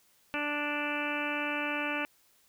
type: harmonic tone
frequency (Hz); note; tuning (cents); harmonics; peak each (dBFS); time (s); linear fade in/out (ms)
293.7; D4; 0; 1 / 2 / 3 / 4 / 5 / 6 / 7 / 8 / 9 / 10; -37 / -39 / -40 / -41 / -38 / -41 / -47 / -38 / -37 / -46; 0.34-2.05; 0
effects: white hiss -66 dBFS RMS until 2.48 s